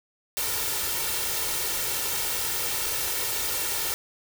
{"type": "noise with comb filter", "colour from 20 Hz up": "white", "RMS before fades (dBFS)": -28, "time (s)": [0.37, 3.94], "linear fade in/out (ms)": 0, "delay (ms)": 2.2, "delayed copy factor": 0.6, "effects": []}